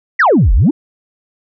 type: exponential two-way sweep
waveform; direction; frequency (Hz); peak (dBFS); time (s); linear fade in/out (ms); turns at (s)
sine; down then up; 2102 to 38.72 to 342; -5; 0.19-0.71; 10; 0.53
effects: tanh soft clip ceiling -3 dBFS